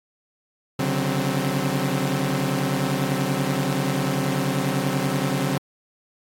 sawtooth tone cluster, 136.3 / 146.6 / 186.1 / 261.7 Hz, C#3 / D3 / F#3 / C4, -29 / -3 / +10 / 0 cents, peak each -23 dBFS, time 0.79-5.58 s, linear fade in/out 5 ms, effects AAC 64 kbps

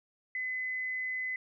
sine tone, 2025 Hz, B6, 43 cents sharp, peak -32 dBFS, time 0.35-1.36 s, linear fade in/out 2 ms, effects none

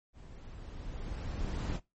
brown noise with level ramp, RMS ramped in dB -51 to -31 dBFS, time 0.13-1.8 s, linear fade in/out 50 ms, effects noise-tail reverb RT60 0.2 s tail -20 dB re dry + MP3 32 kbps

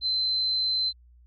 sine tone, 4077 Hz, C8, 46 cents flat, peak -23 dBFS, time 0.01-0.93 s, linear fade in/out 50 ms, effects added 60 Hz sine -52 dBFS peak until 1.26 s

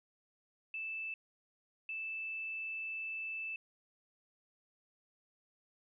sine tone bursts at uneven times, 2637 Hz, E7, in tune, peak -38 dBFS, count 2, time 0.74-1.14 / 1.89-3.56 s, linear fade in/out 2 ms, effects none

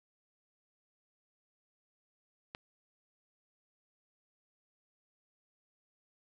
click, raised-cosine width 0.3 ms, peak -25 dBFS, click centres 2.549 s, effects none

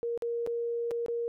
sine tone with dropouts, 469.6 Hz, A#4, 13 cents sharp, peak -29 dBFS, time 0.03-1.28 s, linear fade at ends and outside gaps 0 ms, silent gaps 0.176-0.222 / 0.464-0.473 / 0.909-0.914 / 1.062-1.083 s, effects none

